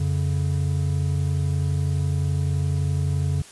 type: tone pair together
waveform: triangle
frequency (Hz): 89.3 / 141.1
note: F2 / C#3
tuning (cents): +39 / +31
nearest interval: minor sixth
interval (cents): 792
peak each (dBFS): -21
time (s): 0-3.42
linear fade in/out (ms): 5
effects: white hiss -45 dBFS RMS until 3.51 s + resampled to 24000 Hz